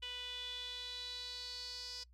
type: tone with band-pass filter sweep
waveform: sawtooth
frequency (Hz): 493.9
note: B4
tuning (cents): 0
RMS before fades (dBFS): -45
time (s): 0.02-2.04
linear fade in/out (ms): 10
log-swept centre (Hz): 3100 to 4900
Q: 7.3
effects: noise-tail reverb RT60 0.1 s tail -23 dB re dry + added 60 Hz sine -60 dBFS peak until 2.13 s